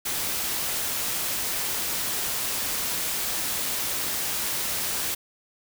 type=noise; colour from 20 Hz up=white; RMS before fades=-28 dBFS; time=0.05-5.15 s; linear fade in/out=10 ms; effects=none